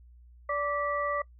sine tone cluster, 580 / 1166 / 1953 Hz, D5 / D6 / B6, -22 / -13 / -20 cents, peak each -31 / -30 / -36 dBFS, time 0.49-1.22 s, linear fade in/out 5 ms, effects noise-tail reverb RT60 0.1 s tail -21 dB re dry + added 60 Hz sine -51 dBFS peak until 1.39 s

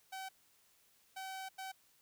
sawtooth tone bursts at uneven times, 764 Hz, G5, 45 cents flat, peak -39 dBFS, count 3, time 0.12-0.29 / 1.16-1.49 / 1.58-1.72 s, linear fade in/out 10 ms, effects white hiss -70 dBFS RMS until 2.01 s

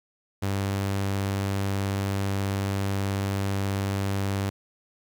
sawtooth tone, 98.4 Hz, G2, 7 cents sharp, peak -21 dBFS, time 0.42-4.5 s, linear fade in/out 10 ms, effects 10-bit

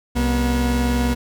40% pulse tone pair together, 65.41 / 241.7 Hz, C2 / B3, 0 / -37 cents, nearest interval octave + major seventh, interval 2263 cents, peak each -19 dBFS, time 0.15-1.15 s, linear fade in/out 20 ms, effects none

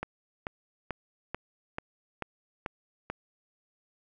click train, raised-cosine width 0.5 ms, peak -18 dBFS, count 8, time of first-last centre 0.03-3.1 s, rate 2.28 Hz, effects none

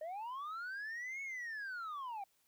sine linear two-way sweep, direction up then down, 600 to 2217 to 762 Hz, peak -38 dBFS, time 0.01-2.24 s, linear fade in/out 5 ms, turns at 1.22 s, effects tanh soft clip ceiling -40 dBFS + white hiss -75 dBFS RMS until 2.47 s

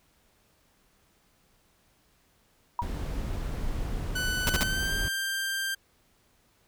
sine tone with exponential decay, 959 Hz, A#5, 49 cents sharp, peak -21 dBFS, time 2.79-2.87 s, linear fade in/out 2 ms, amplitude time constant 17 ms
brown noise, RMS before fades -32 dBFS, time 2.82-5.08 s, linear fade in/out 0 ms
sawtooth tone with pitch glide, 1495 to 1581.2 Hz, F#6 to G6, +17 to +15 cents, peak -25 dBFS, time 4.15-5.75 s, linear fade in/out 10 ms, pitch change +98 cents, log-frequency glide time 4.49-4.91 s
pink noise bursts, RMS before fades -25 dBFS, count 3, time 4.47-4.632 s, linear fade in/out 0 ms, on 24 ms, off 45 ms
effects pink hiss -66 dBFS RMS until 6.67 s

